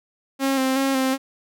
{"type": "tone with vibrato", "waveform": "sawtooth", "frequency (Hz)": 266.8, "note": "C4", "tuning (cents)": 34, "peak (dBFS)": -15, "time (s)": [0.39, 1.18], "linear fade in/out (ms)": 50, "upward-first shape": "square", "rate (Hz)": 2.7, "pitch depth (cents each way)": 26, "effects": []}